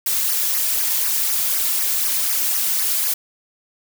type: noise with flanger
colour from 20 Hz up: blue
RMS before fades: -20 dBFS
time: 0.06-3.14 s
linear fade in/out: 5 ms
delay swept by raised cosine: 0.25 to 2.65 ms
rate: 4 Hz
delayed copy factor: -0.85
effects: none